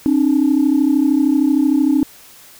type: tone pair together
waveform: sine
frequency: 270 / 303.1 Hz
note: C#4 / D#4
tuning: -45 / -45 cents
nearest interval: major second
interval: 200 cents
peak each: -13 dBFS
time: 0.06-2.03 s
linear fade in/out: 0 ms
effects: tanh soft clip ceiling -6 dBFS + white hiss -43 dBFS RMS until 2.59 s